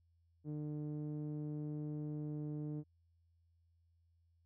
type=tone with low-pass filter; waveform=sawtooth; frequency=150.1 Hz; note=D3; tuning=38 cents sharp; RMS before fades=-42 dBFS; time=0.44-2.84 s; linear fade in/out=50 ms; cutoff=340 Hz; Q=1.6; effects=added 84 Hz sine -70 dBFS peak until 4.45 s